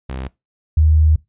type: tone pair in turn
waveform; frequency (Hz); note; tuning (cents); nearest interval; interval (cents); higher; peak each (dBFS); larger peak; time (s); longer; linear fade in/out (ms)
sawtooth / sine; 65.41 / 77.79; C2 / D#2; 0 / 0; minor third; 300; second; -21 / -9; second; 0.09-0.28 / 0.77-1.16; second; 5
effects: noise-tail reverb RT60 0.2 s tail -21 dB re dry + resampled to 8000 Hz